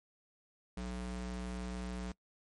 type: ring-modulated tone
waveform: square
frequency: 122.2 Hz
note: B2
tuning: 18 cents flat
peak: -36 dBFS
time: 0.77-2.12 s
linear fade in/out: 5 ms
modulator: 64.4 Hz
effects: noise-tail reverb RT60 0.1 s tail -24 dB re dry + MP3 48 kbps